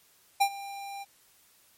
square tone with ADSR envelope, 796 Hz, G5, 26 cents sharp, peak -19 dBFS, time 0.4-1.05 s, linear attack 15 ms, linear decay 72 ms, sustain -19 dB, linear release 27 ms, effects white hiss -62 dBFS RMS until 1.77 s + MP3 64 kbps

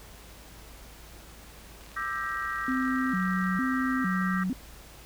click train, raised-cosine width 0.2 ms, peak -34 dBFS, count 63, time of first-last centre 1.81-3.468 s, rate 37.4 Hz
sine chord, E half-diminished seventh, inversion third, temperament just, 1186.7 / 1318.5 / 1582.2 / 1898.7 Hz, D6 / E6 / G6 / Bb6, +18 / 0 / +16 / +31 cents, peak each -35 dBFS, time 1.96-4.44 s, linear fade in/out 10 ms
sine tone with vibrato, 219.1 Hz, A3, 7 cents flat, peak -26 dBFS, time 2.68-4.53 s, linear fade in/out 2 ms, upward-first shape square, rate 1.1 Hz, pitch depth 290 cents each way
effects added 54 Hz sine -50 dBFS peak until 5.05 s + pink hiss -50 dBFS RMS until 5.05 s

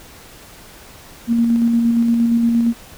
sine tone with tremolo, 233.1 Hz, A#3, in tune, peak -11 dBFS, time 1.27-2.74 s, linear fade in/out 50 ms, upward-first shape square, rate 8.6 Hz, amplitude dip 25%, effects pink hiss -41 dBFS RMS until 2.97 s

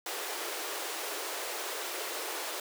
pink high-pass noise, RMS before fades -37 dBFS, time 0.06-2.6 s, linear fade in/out 2 ms, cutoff 350 Hz, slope 48 dB/octave, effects none

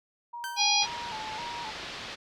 sine tone with vibrato, 908 Hz, A#5, 46 cents flat, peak -36 dBFS, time 0.33-1.71 s, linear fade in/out 10 ms, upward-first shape square, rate 1.9 Hz, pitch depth 78 cents each way
sawtooth tone with exponential decay, 1550 Hz, G6, 20 cents flat, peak -29 dBFS, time 0.44-0.85 s, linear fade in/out 0 ms, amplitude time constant 87 ms
harmonic tone, 819 Hz, G#5, 24 cents flat, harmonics 1 / 3 / 4 / 5 / 6 / 7, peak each -29 / -29 / -29 / -29 / -29 / -29 dBFS, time 0.56-0.87 s, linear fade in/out 50 ms
white low-pass noise, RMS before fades -40 dBFS, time 0.81-2.16 s, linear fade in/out 20 ms, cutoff 4500 Hz, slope 24 dB/octave
effects none

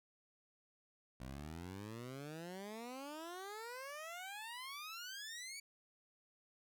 15% pulse exponential sweep, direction up, 61.6 to 2300 Hz, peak -40 dBFS, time 1.2-5.6 s, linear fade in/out 5 ms, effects none

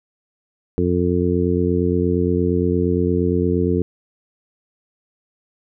harmonic tone, 88.6 Hz, F2, 25 cents sharp, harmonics 1 / 2 / 3 / 4 / 5, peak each -22 / -22 / -22 / -22 / -22 dBFS, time 0.78-3.82 s, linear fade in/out 0 ms, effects none

